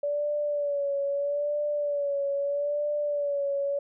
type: tone with vibrato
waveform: sine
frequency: 575 Hz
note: D5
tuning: 37 cents flat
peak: -25 dBFS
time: 0.03-3.79 s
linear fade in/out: 5 ms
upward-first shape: sine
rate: 0.78 Hz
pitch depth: 46 cents each way
effects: none